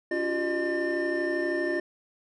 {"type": "tone cluster", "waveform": "triangle", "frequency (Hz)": [284.1, 348, 380.6, 608, 1798], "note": ["C#4", "F4", "F#4", "D#5", "A6"], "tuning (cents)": [43, -6, 49, -40, 37], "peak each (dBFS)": [-33, -26, -34, -30, -30], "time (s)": [0.11, 1.8], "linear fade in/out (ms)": 5, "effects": ["tanh soft clip ceiling -16 dBFS", "resampled to 22050 Hz"]}